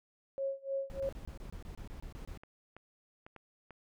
sine tone with tremolo, 545 Hz, C#5, 29 cents flat, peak -31 dBFS, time 0.38-1.09 s, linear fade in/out 0 ms, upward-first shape sine, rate 3.3 Hz, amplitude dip 95%
brown noise bursts, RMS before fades -45 dBFS, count 12, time 0.9-2.375 s, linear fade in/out 0 ms, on 100 ms, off 25 ms
clicks, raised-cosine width 0.5 ms, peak -35 dBFS, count 5, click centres 2.435 / 2.766 / 3.265 / 3.363 / 3.707 s
effects none

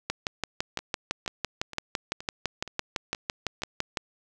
two click trains, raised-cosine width 0.2 ms, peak -10 / -22 dBFS, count 24 / 7, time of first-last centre 0.1-3.972 / 0.79-3.62 s, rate 5.94 / 2.12 Hz, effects none

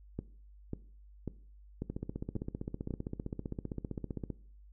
two click trains, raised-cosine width 3 ms, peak -23 / -24 dBFS, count 6 / 38, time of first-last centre 0.19-2.907 / 1.9-4.303 s, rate 1.84 / 15.4 Hz, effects noise-tail reverb RT60 0.5 s tail -19 dB re dry + added 50 Hz sine -53 dBFS peak until 4.72 s

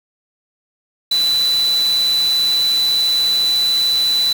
sine tone in noise, 3983 Hz, B7, 14 cents sharp, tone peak -13 dBFS, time 1.11-4.33 s, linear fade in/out 5 ms, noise white, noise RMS -28 dBFS, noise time 1.11-4.33 s, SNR +12 dB, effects none

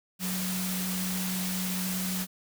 sine tone in noise, 185 Hz, F#3, in tune, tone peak -31 dBFS, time 0.19-2.27 s, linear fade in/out 50 ms, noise white, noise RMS -34 dBFS, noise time 0.19-2.27 s, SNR 0 dB, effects none

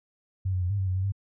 sine tone with pitch steps, 94.6 / 91.8 / 89.3 / 100.9 / 95.5 / 92.2 / 94.4 / 98.7 Hz, F#2 / F#2 / F2 / G#2 / G2 / F#2 / F#2 / G2, +39 / -13 / +39 / -49 / -45 / -6 / +35 / +12 cents, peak -24 dBFS, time 0.45-1.122 s, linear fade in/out 10 ms, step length 84 ms, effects none

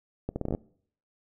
accelerating click train, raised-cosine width 2 ms, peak -17 dBFS, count 9, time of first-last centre 0.29-0.549 s, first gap 70 ms, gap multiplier 0.76, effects noise-tail reverb RT60 0.6 s tail -23 dB re dry

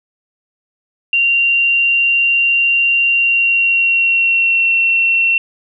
sine tone with pitch glide, 2767 to 2716 Hz, F7 to F7, -17 to -49 cents, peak -10 dBFS, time 1.13-5.38 s, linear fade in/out 2 ms, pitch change -32 cents, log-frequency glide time 3.08-4.72 s, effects none

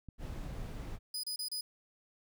click, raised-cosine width 5 ms, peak -34 dBFS, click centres 0.087 s
brown noise, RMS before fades -41 dBFS, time 0.18-0.99 s, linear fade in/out 50 ms
sawtooth tone bursts, 4978 Hz, D#8, in tune, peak -33 dBFS, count 4, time 1.14-1.61 s, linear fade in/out 5 ms, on 95 ms, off 30 ms
effects none

